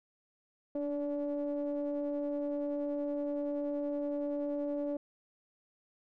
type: ring-modulated tone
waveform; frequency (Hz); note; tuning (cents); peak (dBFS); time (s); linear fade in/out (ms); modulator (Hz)
triangle; 142.9; D3; -47; -27; 0.75-4.97; 5; 434
effects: none